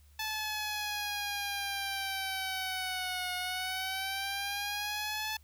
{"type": "exponential two-way sweep", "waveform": "10% pulse", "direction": "down then up", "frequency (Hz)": [870, 724, 870], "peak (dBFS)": -25, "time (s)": [0.19, 5.37], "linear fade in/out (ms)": 5, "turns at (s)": 3.35, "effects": ["added 73 Hz sine -57 dBFS peak until 5.43 s", "white hiss -68 dBFS RMS until 5.43 s"]}